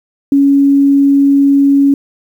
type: tone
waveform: sine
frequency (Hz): 279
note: C#4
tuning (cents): +11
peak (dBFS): -5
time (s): 0.32-1.94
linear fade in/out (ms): 2
effects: 7-bit